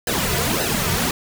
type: noise with flanger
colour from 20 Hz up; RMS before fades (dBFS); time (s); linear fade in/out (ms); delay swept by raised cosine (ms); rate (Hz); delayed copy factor
pink; -21; 0.07-1.11; 2; 0.87 to 3.77; 1.8; -0.85
effects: none